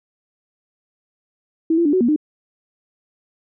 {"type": "tone with pitch steps", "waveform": "sine", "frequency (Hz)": [324.4, 340.1, 291.5, 371.9, 238.1, 303.8], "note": ["E4", "F4", "D4", "F#4", "A#3", "D#4"], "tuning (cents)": [-28, -46, -13, 9, 37, -41], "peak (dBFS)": -13, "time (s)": [1.7, 2.162], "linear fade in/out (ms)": 5, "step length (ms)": 77, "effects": []}